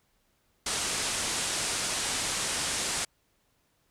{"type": "low-pass noise", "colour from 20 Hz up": "white", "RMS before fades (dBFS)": -31, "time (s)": [0.66, 3.05], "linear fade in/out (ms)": 5, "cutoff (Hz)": 9700, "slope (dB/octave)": 48, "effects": ["pink hiss -71 dBFS RMS until 3.9 s"]}